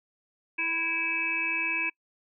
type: harmonic tone with a mistuned harmonic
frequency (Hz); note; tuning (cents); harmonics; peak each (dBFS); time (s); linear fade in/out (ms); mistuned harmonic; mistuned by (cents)
330.3; E4; +4; 1 / 3 / 5 / 7 / 8; -41 / -40 / -37 / -30 / -29; 0.58-1.9; 10; 8; -32
effects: noise-tail reverb RT60 0.1 s tail -26 dB re dry